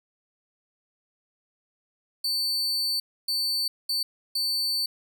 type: tone bursts at uneven times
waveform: 40% pulse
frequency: 4500 Hz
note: C#8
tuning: 25 cents sharp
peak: -23 dBFS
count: 4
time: 2.24-3 / 3.28-3.68 / 3.89-4.03 / 4.35-4.86 s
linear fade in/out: 5 ms
effects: none